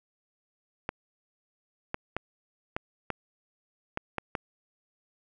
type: clicks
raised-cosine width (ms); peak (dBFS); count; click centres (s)
0.5; -15; 8; 0.891 / 1.944 / 2.166 / 2.765 / 3.103 / 3.974 / 4.183 / 4.352
effects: none